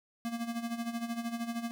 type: tone with tremolo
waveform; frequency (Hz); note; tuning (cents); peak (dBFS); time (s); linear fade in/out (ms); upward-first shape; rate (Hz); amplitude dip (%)
square; 233.1; A#3; 0; -32; 0.25-1.71; 0; sine; 13; 70
effects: none